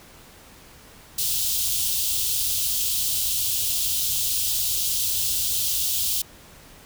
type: band-stop noise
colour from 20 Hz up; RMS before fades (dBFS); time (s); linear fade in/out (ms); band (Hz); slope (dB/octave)
white; -24; 1.18-6.22; 5; 120 to 2900; 48
effects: pink hiss -48 dBFS RMS until 6.85 s